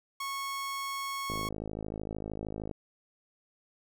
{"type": "tone", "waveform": "sawtooth", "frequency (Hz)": 1100, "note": "C#6", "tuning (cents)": -14, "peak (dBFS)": -30, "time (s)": [0.2, 1.49], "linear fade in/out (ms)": 5}
{"type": "click train", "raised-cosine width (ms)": 2, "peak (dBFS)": -24, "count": 76, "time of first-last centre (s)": [1.3, 2.712], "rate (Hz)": 53.1}
{"effects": []}